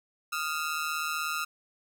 sawtooth ring-modulated tone, 1318.5 Hz, E6, in tune, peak -23 dBFS, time 0.32-1.45 s, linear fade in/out 10 ms, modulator 78.1 Hz, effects none

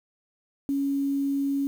sine tone with quantisation, 278.1 Hz, C#4, 6 cents sharp, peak -23 dBFS, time 0.69-1.67 s, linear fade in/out 0 ms, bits 8, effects none

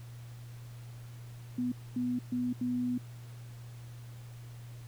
sine tone bursts at uneven times, 246.9 Hz, B3, in tune, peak -29 dBFS, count 4, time 1.58-1.72 / 1.96-2.19 / 2.32-2.53 / 2.61-2.98 s, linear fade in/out 5 ms, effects added 119 Hz sine -44 dBFS peak until 4.87 s + pink hiss -58 dBFS RMS until 4.87 s

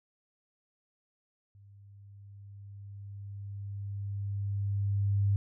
sine tone with level ramp, 100 Hz, G2, 35 cents sharp, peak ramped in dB -53 to -23 dBFS, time 1.55-5.36 s, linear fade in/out 0 ms, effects none

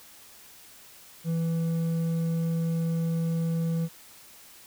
sine tone with hard clipping, 165.2 Hz, E3, 4 cents sharp, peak -26 dBFS, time 1.24-3.89 s, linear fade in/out 50 ms, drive 5 dB, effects white hiss -51 dBFS RMS until 4.66 s

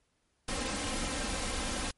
pink noise with comb filter, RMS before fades -34 dBFS, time 0.48-1.91 s, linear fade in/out 5 ms, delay 3.8 ms, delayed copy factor +0.65, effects pink hiss -75 dBFS RMS until 1.97 s + MP3 48 kbps

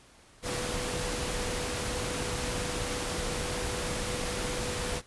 sine tone in noise, 493.9 Hz, B4, in tune, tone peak -38 dBFS, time 0.42-5.02 s, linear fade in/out 50 ms, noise pink, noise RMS -33 dBFS, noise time 0.42-5.02 s, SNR -8 dB, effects pink hiss -57 dBFS RMS until 5.06 s + resampled to 24000 Hz

